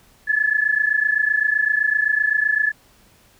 sine tone pair together, 1706 / 1733.8 Hz, G#6 / A6, +46 / -26 cents, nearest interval unison, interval 28 cents, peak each -19 dBFS, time 0.27-2.72 s, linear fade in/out 20 ms, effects pink hiss -54 dBFS RMS until 3.39 s

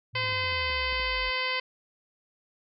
sine exponential sweep, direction down, 116.54 to 46.25 Hz, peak -36 dBFS, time 0.13-1.31 s, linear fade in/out 20 ms
harmonic tone, 513 Hz, C5, 34 cents flat, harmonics 1 / 2 / 3 / 4 / 5 / 6 / 7 / 8 / 9 / 10, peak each -37 / -34 / -39 / -31 / -35 / -35 / -44 / -44 / -37 / -47 dBFS, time 0.15-1.6 s, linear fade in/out 5 ms
clicks, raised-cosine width 3 ms, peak -37 dBFS, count 8, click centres 0.238 / 0.29 / 0.325 / 0.439 / 0.524 / 0.701 / 0.926 / 0.998 s
effects none

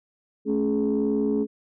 sine tone cluster, 216.7 / 278.2 / 420.9 Hz, A3 / C#4 / G#4, -26 / +6 / +23 cents, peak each -24 dBFS, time 0.45-1.47 s, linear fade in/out 50 ms, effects tanh soft clip ceiling -15 dBFS

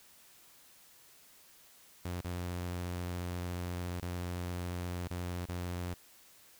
sawtooth tone with dropouts, 88.6 Hz, F2, 25 cents sharp, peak -32 dBFS, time 2.05-5.94 s, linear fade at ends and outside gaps 5 ms, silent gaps 2.212-2.245 / 4.001-4.022 / 5.078-5.104 / 5.456-5.486 s, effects white hiss -60 dBFS RMS until 6.59 s

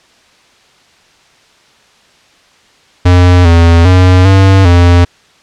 square tone with pitch steps, 89.4 / 84.3 / 91.7 / 96.4 / 87.4 Hz, F2 / E2 / F#2 / G2 / F2, +41 / +39 / -15 / -28 / +2 cents, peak -3 dBFS, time 3.05-5.05 s, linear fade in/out 10 ms, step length 400 ms, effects white hiss -46 dBFS RMS until 5.42 s + low-pass 5000 Hz 12 dB/octave

